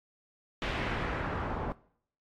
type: noise with low-pass filter sweep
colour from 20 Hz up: pink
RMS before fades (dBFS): -34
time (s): 0.62-1.72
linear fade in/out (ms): 0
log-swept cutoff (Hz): 2800 to 940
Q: 1.4
effects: noise-tail reverb RT60 0.6 s tail -20 dB re dry + AAC 48 kbps